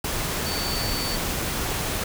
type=tone in noise; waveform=sine; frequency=4500 Hz; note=C#8; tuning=25 cents sharp; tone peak=-30 dBFS; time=0.46-1.16 s; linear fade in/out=5 ms; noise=pink; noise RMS=-27 dBFS; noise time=0.04-2.04 s; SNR=-6 dB; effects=none